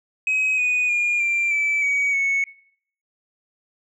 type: tone with pitch steps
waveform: sine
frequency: 2538 / 2480 / 2423 / 2368 / 2314 / 2261 / 2209 Hz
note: D#7 / D#7 / D#7 / D7 / D7 / C#7 / C#7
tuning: +34 / -6 / -47 / +14 / -26 / +34 / -7 cents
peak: -16 dBFS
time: 0.27-2.44 s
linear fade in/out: 2 ms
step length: 310 ms
effects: noise-tail reverb RT60 0.6 s tail -22 dB re dry + tanh soft clip ceiling -16 dBFS